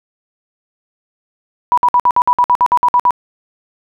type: tone bursts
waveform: sine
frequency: 980 Hz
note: B5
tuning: 14 cents flat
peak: -7 dBFS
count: 13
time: 1.72-3.107 s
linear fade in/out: 0 ms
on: 55 ms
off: 56 ms
effects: none